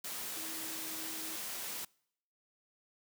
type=tone in noise; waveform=sine; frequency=320 Hz; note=D#4; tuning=49 cents sharp; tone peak=-49 dBFS; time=0.36-1.36 s; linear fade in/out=5 ms; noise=white; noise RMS=-41 dBFS; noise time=0.04-1.85 s; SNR=-11 dB; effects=noise-tail reverb RT60 0.7 s tail -26 dB re dry + high-pass 150 Hz 12 dB/octave